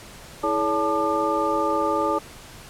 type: tone cluster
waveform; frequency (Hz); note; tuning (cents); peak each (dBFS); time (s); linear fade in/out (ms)
sine; 324.8 / 426 / 567 / 877 / 1199; E4 / G#4 / C#5 / A5 / D6; -26 / +44 / +39 / -6 / +36; -27 / -28 / -26 / -26 / -25; 0.43-2.19; 10
effects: pink hiss -43 dBFS RMS until 2.69 s + low-pass 12000 Hz 12 dB/octave